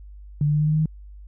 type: tone with pitch steps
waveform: sine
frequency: 146.83 / 148.45 / 150.09 / 151.74 / 153.42 / 155.11 / 156.82 Hz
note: D3 / D3 / D3 / D#3 / D#3 / D#3 / D#3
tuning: 0 / +19 / +38 / -43 / -24 / -5 / +14 cents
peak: -17 dBFS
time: 0.41-0.858 s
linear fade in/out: 2 ms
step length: 64 ms
effects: added 50 Hz sine -39 dBFS peak until 1.27 s